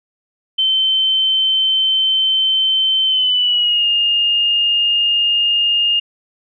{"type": "tone with pitch glide", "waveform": "sine", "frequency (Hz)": [3087, 2831], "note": ["G7", "F7"], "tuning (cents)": [-27, 23], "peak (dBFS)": -12, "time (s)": [0.58, 6], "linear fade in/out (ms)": 10, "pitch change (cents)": -150, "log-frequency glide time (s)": [3.06, 3.87], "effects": []}